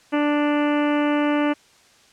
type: harmonic tone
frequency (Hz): 294.1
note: D4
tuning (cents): +3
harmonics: 1 / 2 / 3 / 4 / 5 / 6 / 7 / 8 / 9 / 10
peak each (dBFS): -19 / -25 / -29 / -31 / -33 / -35 / -36 / -37 / -38 / -39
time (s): 0.12-1.54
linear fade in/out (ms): 20
effects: white hiss -54 dBFS RMS until 2.12 s + low-pass 7000 Hz 12 dB/octave